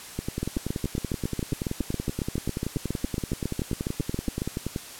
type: two click trains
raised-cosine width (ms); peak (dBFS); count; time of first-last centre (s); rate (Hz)
3; -15 / -14; 49 / 30; 0.19-4.761 / 0.43-4.419; 10.5 / 7.27
effects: white hiss -42 dBFS RMS until 4.99 s + low-pass 12000 Hz 12 dB/octave